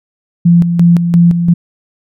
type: tone with tremolo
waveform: sine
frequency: 171.6 Hz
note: F3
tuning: 30 cents flat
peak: -3 dBFS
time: 0.45-1.54 s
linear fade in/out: 10 ms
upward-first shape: square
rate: 2.9 Hz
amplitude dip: 55%
effects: none